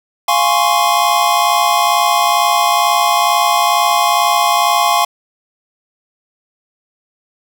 square chord, Db major seventh, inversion first, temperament equal, 698.5 / 830.6 / 1046.5 / 1108.7 Hz, F5 / Ab5 / C6 / Db6, 0 / 0 / 0 / 0 cents, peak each -17 dBFS, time 0.28-5.05 s, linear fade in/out 5 ms, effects none

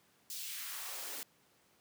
white noise with high-pass filter sweep, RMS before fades -43 dBFS, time 0.3-1.23 s, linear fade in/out 0 ms, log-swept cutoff 4600 to 250 Hz, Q 1.3, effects pink hiss -69 dBFS RMS until 1.8 s + high-pass 150 Hz 12 dB/octave

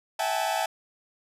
40% pulse tone cluster, 654 / 757 / 819 / 876 Hz, E5 / F#5 / G#5 / A5, -14 / +39 / -24 / -8 cents, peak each -30 dBFS, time 0.19-0.66 s, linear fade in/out 5 ms, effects resampled to 32000 Hz

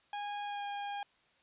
40% pulse tone with pitch glide, 821 to 811.6 Hz, G#5 to G#5, -20 to -40 cents, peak -36 dBFS, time 0.13-1.03 s, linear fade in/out 2 ms, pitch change -20 cents, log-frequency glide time 0.45-0.64 s, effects white hiss -69 dBFS RMS until 1.42 s + resampled to 8000 Hz

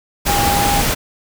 sine tone in noise, 810 Hz, G#5, 43 cents flat, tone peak -16 dBFS, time 0.27-0.82 s, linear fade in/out 20 ms, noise pink, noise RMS -17 dBFS, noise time 0.25-0.95 s, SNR -2 dB, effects none

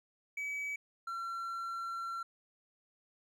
triangle tone pair in turn, 2282 / 1359.7 Hz, C#7 / F6, +50 / -47 cents, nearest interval major sixth, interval 897 cents, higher first, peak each -34 / -35 dBFS, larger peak first, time 0.37-0.76 / 1.07-2.23 s, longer second, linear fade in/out 5 ms, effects none

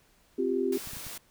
sine chord, C suspended fourth, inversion none, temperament equal, 261.6 / 349.2 / 392 Hz, C4 / F4 / G4, 0 / 0 / 0 cents, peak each -31 / -31 / -28 dBFS, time 0.38-0.78 s, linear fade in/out 10 ms
white noise, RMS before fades -41 dBFS, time 0.72-1.18 s, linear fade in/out 5 ms
clicks, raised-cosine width 5 ms, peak -33 dBFS, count 4, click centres 0.873 / 0.934 / 0.969 / 1.067 s
effects pink hiss -64 dBFS RMS until 1.3 s

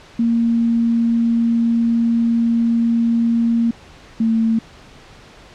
sine tone pair in turn, 231.9 / 225.2 Hz, A#3 / A3, -9 / +40 cents, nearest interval minor second, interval 51 cents, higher first, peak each -13 dBFS, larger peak neither, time 0.19-3.71 / 4.2-4.59 s, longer first, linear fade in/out 5 ms, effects pink hiss -43 dBFS RMS until 5.54 s + low-pass 5000 Hz 12 dB/octave

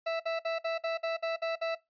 40% pulse tone bursts, 659.3 Hz, E5, in tune, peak -28 dBFS, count 9, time 0.06-1.752 s, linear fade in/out 10 ms, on 140 ms, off 54 ms, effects noise-tail reverb RT60 0.2 s tail -20 dB re dry + resampled to 11025 Hz

